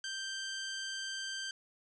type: tone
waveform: 15% pulse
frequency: 1568 Hz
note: G6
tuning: in tune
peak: -31 dBFS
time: 0.04-1.51 s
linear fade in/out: 2 ms
effects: resampled to 22050 Hz